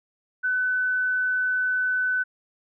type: tone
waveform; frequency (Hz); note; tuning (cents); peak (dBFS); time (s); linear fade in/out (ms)
sine; 1505; F#6; +29; -21; 0.43-2.24; 20
effects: none